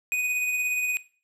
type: tone with tremolo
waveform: square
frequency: 2489 Hz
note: D#7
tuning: in tune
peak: -23 dBFS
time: 0.12-0.97 s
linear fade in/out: 0 ms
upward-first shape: sine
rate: 17 Hz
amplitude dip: 30%
effects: noise-tail reverb RT60 0.4 s tail -18 dB re dry + low-pass 12000 Hz 12 dB/octave